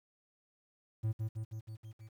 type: tone with echo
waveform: triangle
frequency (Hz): 110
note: A2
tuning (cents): 0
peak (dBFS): -28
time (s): 1.03-1.13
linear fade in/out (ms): 20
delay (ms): 160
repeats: 6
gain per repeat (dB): -3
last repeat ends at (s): 2.09
effects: 11-bit